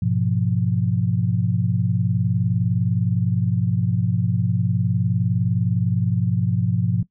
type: chord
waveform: sine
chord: F diminished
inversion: first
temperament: equal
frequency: 103.83 / 123.47 / 174.61 Hz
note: Ab2 / Cb3 / F3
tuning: 0 / 0 / 0 cents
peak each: -22 dBFS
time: 0.02-7.03 s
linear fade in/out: 5 ms
effects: noise-tail reverb RT60 0.1 s tail -18 dB re dry